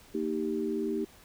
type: chord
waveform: sine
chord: Eb major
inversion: second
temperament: equal with one note detuned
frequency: 230.9 / 311.1 / 392 Hz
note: Bb3 / Eb4 / G4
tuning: -16 / 0 / 0 cents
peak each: -34 / -33 / -32 dBFS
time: 0.14-1.05 s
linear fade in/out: 10 ms
effects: pink hiss -56 dBFS RMS until 1.24 s